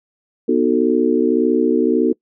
sine chord, B dominant seventh, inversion none, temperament just, 246.9 / 308.7 / 370.4 / 444.5 Hz, B3 / D#4 / F#4 / A4, 0 / -14 / +2 / +18 cents, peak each -18 dBFS, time 0.48-2.13 s, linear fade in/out 10 ms, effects noise-tail reverb RT60 0.1 s tail -24 dB re dry

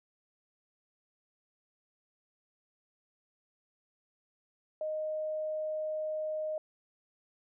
sine tone, 620 Hz, D#5, 6 cents flat, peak -32 dBFS, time 4.81-6.58 s, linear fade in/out 2 ms, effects none

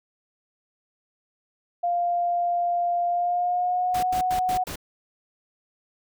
sine tone with pitch glide, 698.5 to 736.2 Hz, F5 to F#5, 0 to -9 cents, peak -21 dBFS, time 1.83-4.64 s, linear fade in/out 10 ms, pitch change +91 cents, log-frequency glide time 3.08-4.11 s
pink noise bursts, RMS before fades -34 dBFS, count 5, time 3.94-4.758 s, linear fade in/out 5 ms, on 90 ms, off 92 ms
effects none

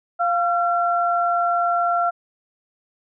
sine tone pair together, 698.5 / 1361.9 Hz, F5 / F6, 0 / -44 cents, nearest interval octave, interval 1156 cents, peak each -19 / -21 dBFS, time 0.19-2.11 s, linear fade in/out 20 ms, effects none

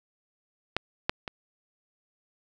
clicks, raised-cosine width 0.3 ms, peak -9 / -7 / -18 dBFS, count 3, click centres 0.766 / 1.095 / 1.278 s, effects none

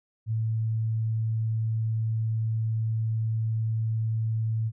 sine tone, 111.4 Hz, A2, 22 cents sharp, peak -24 dBFS, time 0.26-4.72 s, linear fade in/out 50 ms, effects none

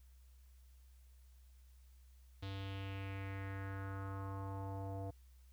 square tone with low-pass filter sweep, 97.5 Hz, G2, 9 cents flat, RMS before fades -44 dBFS, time 2.42-5.11 s, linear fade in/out 10 ms, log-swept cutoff 3800 to 660 Hz, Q 3.2, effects added 63 Hz sine -59 dBFS peak until 5.52 s + white hiss -75 dBFS RMS until 5.52 s

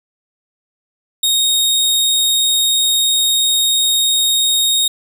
sawtooth tone, 3729 Hz, A#7, in tune, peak -9 dBFS, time 1.23-4.88 s, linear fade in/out 5 ms, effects none

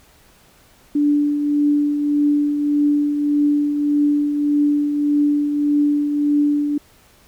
sine tone with tremolo, 292.2 Hz, D4, 9 cents flat, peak -12 dBFS, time 0.95-6.78 s, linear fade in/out 5 ms, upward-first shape triangle, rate 1.7 Hz, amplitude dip 50%, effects pink hiss -52 dBFS RMS until 7.27 s

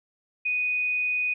sine tone, 2485 Hz, D#7, 3 cents flat, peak -23 dBFS, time 0.45-1.34 s, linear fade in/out 10 ms, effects none

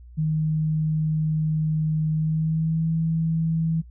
sine tone with pitch glide, 156 to 162.34 Hz, D#3 to E3, +5 to -26 cents, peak -20 dBFS, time 0.17-3.82 s, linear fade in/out 20 ms, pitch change +69 cents, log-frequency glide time 2.12-2.88 s, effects noise-tail reverb RT60 0.1 s tail -23 dB re dry + added 60 Hz sine -42 dBFS peak until 3.9 s

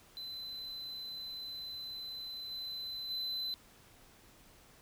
triangle tone with level steps, 4034 Hz, B7, 36 cents sharp, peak -40 / -38 / -34 dBFS, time 0.17-3.54 s, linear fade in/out 0 ms, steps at 2.5 / 3.09 s, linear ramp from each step 20 ms, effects pink hiss -61 dBFS RMS until 4.81 s

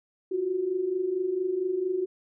sine tone pair together, 348.2 / 372.6 Hz, F4 / F#4, -5 / +12 cents, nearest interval minor second, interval 117 cents, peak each -32 / -26 dBFS, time 0.31-2.06 s, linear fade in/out 10 ms, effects none

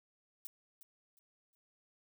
violet noise with echo, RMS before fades -45 dBFS, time 0.45-0.47 s, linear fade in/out 0 ms, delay 360 ms, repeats 3, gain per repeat -11 dB, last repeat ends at 1.55 s, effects none

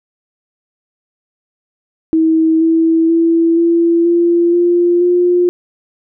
sine tone with pitch steps, 321.4 / 326.6 / 332 / 337.4 / 342.9 / 348.5 / 354.2 Hz, E4 / E4 / E4 / E4 / F4 / F4 / F4, -44 / -16 / +12 / +40 / -32 / -4 / +24 cents, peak -8 dBFS, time 2.13-5.49 s, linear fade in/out 0 ms, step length 480 ms, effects none

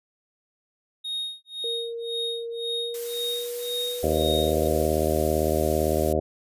triangle tone with tremolo, 3728 Hz, A#7, 1 cent flat, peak -25 dBFS, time 1.04-4.68 s, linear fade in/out 10 ms, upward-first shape sine, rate 1.9 Hz, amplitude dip 100%
sine tone with pitch glide, 465 to 488.1 Hz, A#4 to B4, -4 to -20 cents, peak -30 dBFS, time 1.64-4.86 s, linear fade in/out 2 ms, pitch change +84 cents, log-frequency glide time 2.56-3.94 s
blue noise, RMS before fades -36 dBFS, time 2.94-6.13 s, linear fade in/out 5 ms
harmonic tone, 77.78 Hz, D#2, in tune, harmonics 1 / 2 / 3 / 4 / 5 / 6 / 7 / 8 / 9, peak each -28 / -33 / -32 / -31 / -27 / -32 / -28 / -28 / -32 dBFS, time 4.03-6.2 s, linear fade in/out 5 ms
effects resampled to 32000 Hz

